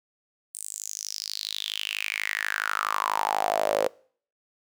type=tone with high-pass filter sweep; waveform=sawtooth; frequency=52.2 Hz; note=G#1; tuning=10 cents sharp; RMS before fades=-29 dBFS; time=0.54-3.88 s; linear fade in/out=10 ms; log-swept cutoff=8900 to 510 Hz; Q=6.7; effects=noise-tail reverb RT60 0.5 s tail -24 dB re dry